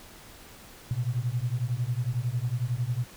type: beating tone pair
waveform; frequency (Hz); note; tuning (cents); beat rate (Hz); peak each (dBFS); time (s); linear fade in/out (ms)
sine; 116.54 / 127.54; A#2 / C3; 0 / -44; 11; -29; 0.91-3.04; 0
effects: pink hiss -49 dBFS RMS until 3.16 s